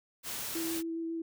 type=noise; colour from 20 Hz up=white; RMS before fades=-38 dBFS; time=0.23-0.83 s; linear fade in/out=50 ms
type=tone with vibrato; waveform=sine; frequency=329.6 Hz; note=E4; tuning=in tune; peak=-33 dBFS; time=0.55-1.22 s; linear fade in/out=5 ms; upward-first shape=square; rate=7.3 Hz; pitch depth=8 cents each way
effects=none